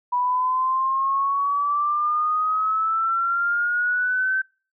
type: exponential sweep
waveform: sine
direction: up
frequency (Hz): 979 to 1547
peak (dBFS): -19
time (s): 0.12-4.42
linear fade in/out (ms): 10
effects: noise-tail reverb RT60 0.4 s tail -26 dB re dry